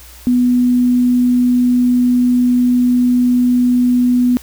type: tone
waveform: sine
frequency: 246.9 Hz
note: B3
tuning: in tune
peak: -9 dBFS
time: 0.27-4.37 s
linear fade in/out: 0 ms
effects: added 60 Hz sine -39 dBFS peak until 4.42 s + white hiss -40 dBFS RMS until 4.42 s